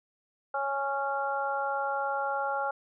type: harmonic tone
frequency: 276.7 Hz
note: C#4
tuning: 3 cents flat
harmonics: 2 / 3 / 4 / 5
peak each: -34 / -31 / -39 / -33 dBFS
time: 0.54-2.71 s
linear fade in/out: 5 ms
effects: none